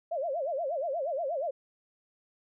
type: tone with vibrato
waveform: sine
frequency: 606 Hz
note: D#5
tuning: 46 cents flat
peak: -29 dBFS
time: 0.11-1.51 s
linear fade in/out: 10 ms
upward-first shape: sine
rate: 8.4 Hz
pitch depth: 250 cents each way
effects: none